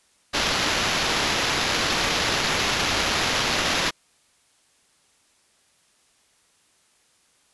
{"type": "noise with sample-and-hold", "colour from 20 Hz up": "white", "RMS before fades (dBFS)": -23, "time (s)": [0.33, 3.91], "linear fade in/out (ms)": 20, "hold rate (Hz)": 8820, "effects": ["white hiss -62 dBFS RMS until 7.53 s", "resampled to 24000 Hz"]}